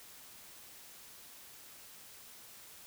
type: silence
effects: white hiss -54 dBFS RMS until 2.86 s